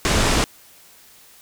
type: low-pass noise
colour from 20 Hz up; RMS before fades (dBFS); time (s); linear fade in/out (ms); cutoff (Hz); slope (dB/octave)
pink; -18; 0.05-0.44; 0; 8800; 24
effects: white hiss -49 dBFS RMS until 1.41 s